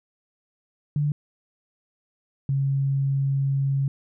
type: tone pair in turn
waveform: sine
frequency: 146.83 / 137.31 Hz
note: D3 / C#3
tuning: 0 / -16 cents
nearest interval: minor second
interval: 116 cents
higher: first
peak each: -20 dBFS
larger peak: neither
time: 0.96-1.12 / 2.49-3.88 s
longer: second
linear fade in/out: 2 ms
effects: none